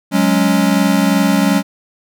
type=chord; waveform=square; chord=F# suspended second; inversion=none; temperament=equal; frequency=185 / 207.7 / 277.2 Hz; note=F#3 / G#3 / C#4; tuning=0 / 0 / 0 cents; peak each=-16 dBFS; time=0.11-1.63 s; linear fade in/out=50 ms; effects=none